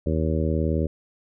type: harmonic tone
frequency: 79.2 Hz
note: D#2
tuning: 31 cents sharp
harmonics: 1 / 2 / 3 / 4 / 5 / 6 / 7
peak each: -24 / -27 / -29 / -30 / -31 / -32 / -32 dBFS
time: 0.06-0.87 s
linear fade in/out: 5 ms
effects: none